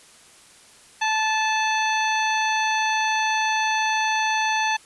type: harmonic tone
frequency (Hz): 873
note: A5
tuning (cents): -14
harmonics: 1 / 2 / 3 / 4 / 5 / 7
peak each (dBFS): -22 / -26 / -27 / -32 / -35 / -34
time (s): 1.01-4.77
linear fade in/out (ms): 10
effects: white hiss -50 dBFS RMS until 4.85 s + resampled to 24000 Hz